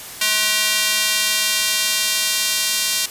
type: tone with high-pass filter sweep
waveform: square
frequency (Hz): 213.6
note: G#3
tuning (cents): +49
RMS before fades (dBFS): -19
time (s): 0.21-3.06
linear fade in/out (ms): 5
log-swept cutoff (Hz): 2500 to 3900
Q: 0.86
effects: white hiss -34 dBFS RMS until 3.1 s + resampled to 32000 Hz